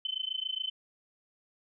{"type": "tone with amplitude modulation", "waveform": "sine", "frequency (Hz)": 3058, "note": "G7", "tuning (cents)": -44, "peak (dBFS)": -28, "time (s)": [0.05, 0.7], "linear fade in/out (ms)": 2, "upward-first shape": "sine", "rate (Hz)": 27.2, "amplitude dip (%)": 95, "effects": []}